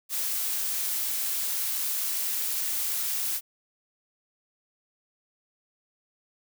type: noise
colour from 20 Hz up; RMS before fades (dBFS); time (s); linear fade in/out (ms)
blue; -29; 0.09-3.41; 50
effects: none

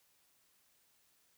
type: silence
effects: white hiss -72 dBFS RMS until 1.37 s

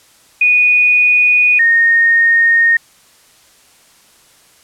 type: tone pair in turn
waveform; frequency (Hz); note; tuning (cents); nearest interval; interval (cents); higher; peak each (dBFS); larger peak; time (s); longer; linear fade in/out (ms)
sine; 2470 / 1847; D#7 / A#6; -13 / -16; perfect fourth; 503; first; -7; neither; 0.41-1.59 / 1.59-2.77; neither; 5
effects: white hiss -48 dBFS RMS until 4.63 s + low-pass 11000 Hz 12 dB/octave

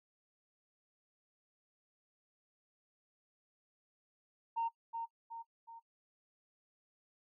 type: tone with echo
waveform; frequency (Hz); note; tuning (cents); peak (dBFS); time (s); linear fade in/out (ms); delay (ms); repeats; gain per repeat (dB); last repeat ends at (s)
sine; 919; A#5; -25; -31; 4.56-4.69; 20; 370; 3; -6; 5.8
effects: noise-tail reverb RT60 0.1 s tail -21 dB re dry + tanh soft clip ceiling -29 dBFS

